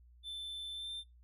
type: tone with pitch glide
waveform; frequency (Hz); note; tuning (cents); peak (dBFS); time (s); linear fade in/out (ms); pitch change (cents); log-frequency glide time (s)
triangle; 3533 to 3576; A7 to A7; +6 to +27; -39; 0.23-1.04; 50; +21; 0.73-0.91
effects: noise-tail reverb RT60 0.2 s tail -23 dB re dry + added 60 Hz sine -58 dBFS peak until 1.23 s